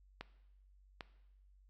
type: clicks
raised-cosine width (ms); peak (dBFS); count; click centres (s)
0.3; -27; 2; 0.21 / 1.008
effects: noise-tail reverb RT60 0.9 s tail -17 dB re dry + added 48 Hz sine -62 dBFS peak until 1.69 s